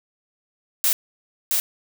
blue noise with echo, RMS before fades -19 dBFS, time 0.84-0.93 s, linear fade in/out 0 ms, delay 670 ms, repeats 1, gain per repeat -2 dB, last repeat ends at 1.6 s, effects none

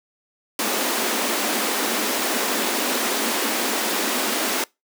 pink high-pass noise, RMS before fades -23 dBFS, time 0.59-4.64 s, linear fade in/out 2 ms, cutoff 210 Hz, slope 96 dB/octave, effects noise-tail reverb RT60 0.2 s tail -23 dB re dry

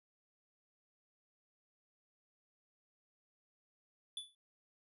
square tone with exponential decay, 3466 Hz, A7, 27 cents flat, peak -38 dBFS, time 4.17-4.35 s, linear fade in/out 2 ms, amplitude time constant 39 ms, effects resampled to 32000 Hz

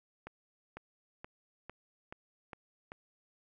accelerating click train, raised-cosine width 0.5 ms, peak -29 dBFS, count 7, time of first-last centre 0.27-2.919 s, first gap 500 ms, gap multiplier 0.95, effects none

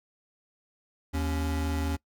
square tone pair together, 78.5 / 279.7 Hz, D#2 / C#4, +16 / +16 cents, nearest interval octave + minor seventh, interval 2200 cents, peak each -29 / -34 dBFS, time 1.13-1.97 s, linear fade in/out 20 ms, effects noise-tail reverb RT60 0.1 s tail -22 dB re dry

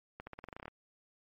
accelerating click train, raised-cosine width 0.5 ms, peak -29 dBFS, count 12, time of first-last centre 0.2-0.68 s, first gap 70 ms, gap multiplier 0.9, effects MP3 32 kbps

